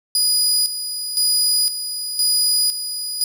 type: tone with tremolo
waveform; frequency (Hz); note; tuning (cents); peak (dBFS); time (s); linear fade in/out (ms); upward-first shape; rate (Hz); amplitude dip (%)
25% pulse; 4929; D#8; -17; -10; 0.15-3.24; 2; square; 0.98; 65
effects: none